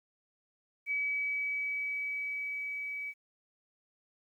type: tone with level ramp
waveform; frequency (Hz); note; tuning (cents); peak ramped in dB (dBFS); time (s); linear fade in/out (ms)
sine; 2282; C#7; +50; -29 to -36; 0.86-3.14; 50
effects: 11-bit